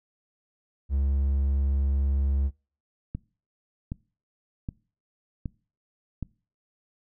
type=tone; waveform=triangle; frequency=68.9 Hz; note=C#2; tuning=10 cents flat; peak=-20 dBFS; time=0.89-2.51 s; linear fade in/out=50 ms
type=click train; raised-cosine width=5 ms; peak=-19 dBFS; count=5; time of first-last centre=3.15-6.227 s; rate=1.3 Hz
effects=noise-tail reverb RT60 0.4 s tail -24 dB re dry